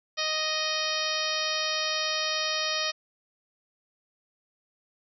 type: harmonic tone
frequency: 622.3 Hz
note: D#5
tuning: in tune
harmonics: 1 / 2 / 3 / 4 / 5 / 6 / 7 / 8 / 9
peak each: -35 / -35 / -35 / -35 / -35 / -35 / -35 / -35 / -35 dBFS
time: 0.17-2.92 s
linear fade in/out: 20 ms
effects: none